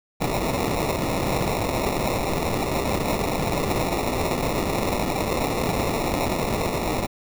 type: noise with sample-and-hold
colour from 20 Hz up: white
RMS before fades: -24 dBFS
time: 0.2-7.07 s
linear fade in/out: 20 ms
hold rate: 1575 Hz
effects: none